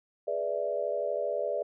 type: chord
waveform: sine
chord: E dominant seventh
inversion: first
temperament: equal with one note detuned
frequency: 418.4 / 493.9 / 587.3 / 659.3 Hz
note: G#4 / B4 / D5 / E5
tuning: +13 / 0 / 0 / 0 cents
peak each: -36 / -35 / -31 / -35 dBFS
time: 0.27-1.63 s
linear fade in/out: 10 ms
effects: none